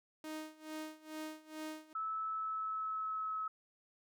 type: tone with tremolo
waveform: sawtooth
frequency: 311.1 Hz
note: D#4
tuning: in tune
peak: -37 dBFS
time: 0.24-1.93 s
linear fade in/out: 2 ms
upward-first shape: sine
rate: 2.3 Hz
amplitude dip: 90%
type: tone with pitch glide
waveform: sine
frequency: 1306 to 1288.8 Hz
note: E6 to E6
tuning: -17 to -39 cents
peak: -36 dBFS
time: 1.95-3.48 s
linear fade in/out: 5 ms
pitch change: -22 cents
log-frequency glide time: 2.3-3.34 s
effects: none